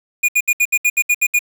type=tone bursts; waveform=square; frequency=2441 Hz; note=D#7; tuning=34 cents flat; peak=-12 dBFS; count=10; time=0.23-1.392 s; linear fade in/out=10 ms; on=55 ms; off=68 ms; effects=7-bit